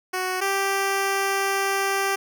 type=tone pair in turn; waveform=10% pulse; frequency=370 / 392 Hz; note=F#4 / G4; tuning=0 / 0 cents; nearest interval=minor second; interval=100 cents; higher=second; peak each=-16 / -13 dBFS; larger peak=second; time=0.13-0.41 / 0.41-2.16 s; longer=second; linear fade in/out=10 ms; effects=none